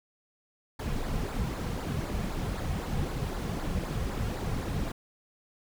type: noise with flanger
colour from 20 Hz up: brown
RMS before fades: -32 dBFS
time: 0.79-4.92 s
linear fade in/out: 5 ms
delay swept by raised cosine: 0.33 to 3.43 ms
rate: 3.9 Hz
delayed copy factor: -0.6
effects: none